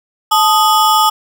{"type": "ring-modulated tone", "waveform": "square", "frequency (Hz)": 1057, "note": "C6", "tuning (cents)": 17, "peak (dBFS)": -6, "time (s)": [0.31, 1.1], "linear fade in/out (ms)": 10, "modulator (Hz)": 187, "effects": []}